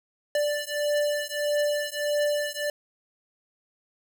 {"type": "beating tone pair", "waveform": "square", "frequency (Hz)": [587.3, 588.9], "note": ["D5", "D5"], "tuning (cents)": [0, 5], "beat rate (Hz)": 1.6, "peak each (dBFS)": -28, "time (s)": [0.35, 2.7], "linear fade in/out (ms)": 2, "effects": []}